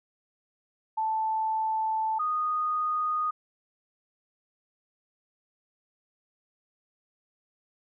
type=tone pair in turn; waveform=sine; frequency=879 / 1237 Hz; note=A5 / D#6; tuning=-2 / -10 cents; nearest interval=tritone; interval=592 cents; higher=second; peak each=-25 dBFS; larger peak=neither; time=0.97-2.19 / 2.19-3.31 s; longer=first; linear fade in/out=10 ms; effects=none